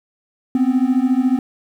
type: beating tone pair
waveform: triangle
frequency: 250 / 264 Hz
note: B3 / C4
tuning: +21 / +16 cents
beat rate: 14 Hz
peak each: -14 dBFS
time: 0.55-1.39 s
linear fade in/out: 2 ms
effects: tanh soft clip ceiling -4 dBFS + 8-bit